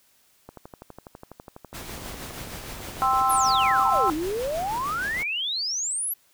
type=click train; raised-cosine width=1 ms; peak=-26 dBFS; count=41; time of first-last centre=0.49-3.796 s; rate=12.1 Hz
type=noise with tremolo; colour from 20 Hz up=pink; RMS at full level=-36 dBFS; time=1.73-5.24 s; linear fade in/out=20 ms; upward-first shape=sine; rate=6.4 Hz; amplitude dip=35%
type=chord; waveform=sine; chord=C major; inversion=second; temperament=equal; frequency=784 / 1046.5 / 1318.5 Hz; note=G5 / C6 / E6; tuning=0 / 0 / 0 cents; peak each=-23 dBFS; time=3.02-4.1 s; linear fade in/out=0 ms
type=exponential two-way sweep; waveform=sine; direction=down then up; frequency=12000 to 293.7 to 12000 Hz; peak=-25 dBFS; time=3.29-6.14 s; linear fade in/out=10 ms; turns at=4.13 s
effects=white hiss -62 dBFS RMS until 6.33 s